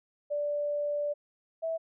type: tone pair in turn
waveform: sine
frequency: 585 / 653 Hz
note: D5 / E5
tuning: -7 / -17 cents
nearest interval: major second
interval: 190 cents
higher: second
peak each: -28 / -29 dBFS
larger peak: first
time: 0.3-1.14 / 1.62-1.78 s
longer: first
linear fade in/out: 20 ms
effects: none